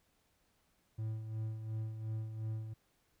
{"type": "tone with tremolo", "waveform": "triangle", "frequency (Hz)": 110, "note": "A2", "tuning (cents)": 0, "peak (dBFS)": -33, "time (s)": [0.98, 2.74], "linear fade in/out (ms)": 10, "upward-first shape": "sine", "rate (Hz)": 2.8, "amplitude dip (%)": 55, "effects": ["pink hiss -75 dBFS RMS until 3.2 s"]}